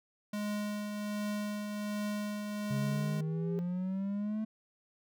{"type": "tone with tremolo", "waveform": "square", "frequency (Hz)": 208.1, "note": "G#3", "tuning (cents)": 4, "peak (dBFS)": -33, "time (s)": [0.33, 3.21], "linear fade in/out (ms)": 5, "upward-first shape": "triangle", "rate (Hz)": 1.3, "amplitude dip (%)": 40}
{"type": "tone with exponential growth", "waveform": "sine", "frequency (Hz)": 402.6, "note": "G4", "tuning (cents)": 46, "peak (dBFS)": -34, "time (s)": [2.34, 3.59], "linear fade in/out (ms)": 0, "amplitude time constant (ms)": 270}
{"type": "exponential sweep", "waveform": "triangle", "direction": "up", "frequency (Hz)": [135, 220], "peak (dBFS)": -30, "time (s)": [2.7, 4.45], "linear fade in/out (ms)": 10}
{"effects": []}